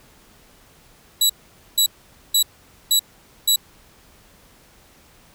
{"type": "tone bursts", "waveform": "20% pulse", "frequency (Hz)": 3922, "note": "B7", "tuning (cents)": -13, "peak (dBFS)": -8, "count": 5, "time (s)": [1.21, 3.56], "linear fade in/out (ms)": 5, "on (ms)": 86, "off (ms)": 480, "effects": ["pink hiss -52 dBFS RMS until 5.34 s"]}